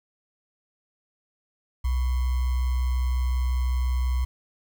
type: tone with sample-and-hold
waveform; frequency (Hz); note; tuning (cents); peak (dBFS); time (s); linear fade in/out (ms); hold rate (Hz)
sine; 62.8; B1; +30; -21; 1.84-4.25; 10; 1050
effects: none